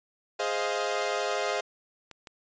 sawtooth chord, F minor seventh, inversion first, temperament equal with one note detuned, 415.3 / 523.3 / 625.9 / 698.5 Hz, Ab4 / C5 / Eb5 / F5, 0 / 0 / +10 / 0 cents, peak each -29 dBFS, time 0.39-1.61 s, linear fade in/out 10 ms
clicks, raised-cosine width 0.2 ms, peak -27 dBFS, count 2, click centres 2.113 / 2.272 s
effects resampled to 16000 Hz

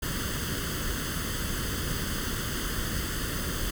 pink noise with comb filter, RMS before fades -31 dBFS, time 0.02-3.71 s, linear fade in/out 10 ms, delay 0.63 ms, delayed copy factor +0.75, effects none

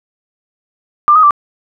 sine tone with pitch steps, 1190 / 1258 / 1171 Hz, D6 / D#6 / D6, +22 / +19 / -5 cents, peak -4 dBFS, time 1.08-1.308 s, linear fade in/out 0 ms, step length 76 ms, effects none

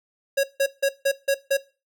square tone bursts, 550 Hz, C#5, 14 cents flat, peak -18 dBFS, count 6, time 0.37-1.572 s, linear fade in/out 10 ms, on 67 ms, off 160 ms, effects noise-tail reverb RT60 0.3 s tail -18 dB re dry

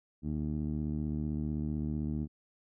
15% pulse tone with low-pass filter, 75.7 Hz, D#2, 47 cents flat, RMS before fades -34 dBFS, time 0.22-2.28 s, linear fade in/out 50 ms, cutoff 270 Hz, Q 1.6, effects none

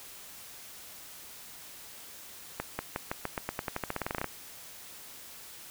accelerating click train, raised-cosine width 0.5 ms, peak -16 dBFS, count 20, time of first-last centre 2.6-4.243 s, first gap 190 ms, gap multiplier 0.9, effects white hiss -48 dBFS RMS until 5.7 s

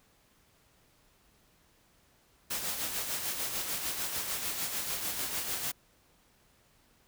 white noise with tremolo, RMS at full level -33 dBFS, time 2.5-5.72 s, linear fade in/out 10 ms, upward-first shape sine, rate 6.7 Hz, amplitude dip 45%, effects pink hiss -66 dBFS RMS until 7.07 s

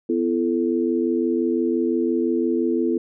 sine tone cluster, 251.3 / 337.1 / 437.2 Hz, B3 / E4 / A4, +30 / +39 / -11 cents, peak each -23 / -21 / -25 dBFS, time 0.09-2.98 s, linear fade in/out 5 ms, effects none

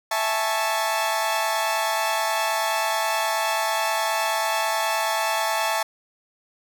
sawtooth chord, A major seventh, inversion second, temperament equal, 659.3 / 830.6 / 880 / 1108.7 Hz, E5 / G#5 / A5 / C#6, 0 / 0 / 0 / 0 cents, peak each -23 / -27 / -21 / -26 dBFS, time 0.11-5.83 s, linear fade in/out 5 ms, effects none

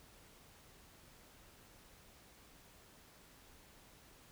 silence, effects pink hiss -62 dBFS RMS until 4.31 s

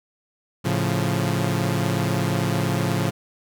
sawtooth chord, A augmented, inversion none, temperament equal, 110 / 138.59 / 174.61 Hz, A2 / C#3 / E#3, 0 / 0 / 0 cents, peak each -21 dBFS, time 0.64-3.11 s, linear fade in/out 20 ms, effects none

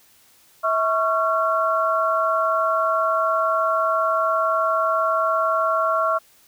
sine tone cluster, 648 / 1109 / 1366 Hz, E5 / C#6 / F6, -30 / 0 / -39 cents, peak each -22 dBFS, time 0.63-6.19 s, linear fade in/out 20 ms, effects white hiss -55 dBFS RMS until 6.47 s

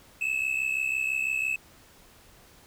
triangle tone pair together, 2571 / 2637 Hz, E7 / E7, -44 / 0 cents, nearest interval unison, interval 44 cents, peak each -27 dBFS, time 0.21-1.56 s, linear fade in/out 5 ms, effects pink hiss -55 dBFS RMS until 2.66 s

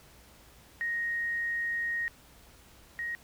sine tone pair in turn, 1870 / 1880.7 Hz, A#6 / A#6, +5 / +15 cents, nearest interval unison, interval 10 cents, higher second, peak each -29 / -32 dBFS, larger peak first, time 0.81-2.08 / 2.99-3.15 s, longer first, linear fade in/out 0 ms, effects added 60 Hz sine -62 dBFS peak until 3.23 s + pink hiss -57 dBFS RMS until 3.23 s

